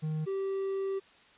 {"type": "tone pair in turn", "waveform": "triangle", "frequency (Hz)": [155.56, 388.5], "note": ["D#3", "G4"], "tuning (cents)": [0, -16], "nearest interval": "octave + major third", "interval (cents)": 1584, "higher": "second", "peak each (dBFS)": -28, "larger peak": "neither", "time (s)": [[0.02, 0.26], [0.26, 1]], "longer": "second", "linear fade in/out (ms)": 20, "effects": ["white hiss -59 dBFS RMS until 1.37 s", "resampled to 8000 Hz"]}